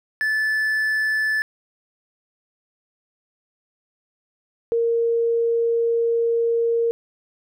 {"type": "tone pair in turn", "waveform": ["triangle", "sine"], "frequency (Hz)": [1743, 464.1], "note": ["A6", "A#4"], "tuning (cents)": [-17, -8], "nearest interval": "octave + major seventh", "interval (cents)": 2291, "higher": "first", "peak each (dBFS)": -17, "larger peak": "neither", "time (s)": [[0.21, 1.42], [4.72, 6.91]], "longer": "second", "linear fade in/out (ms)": 0, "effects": []}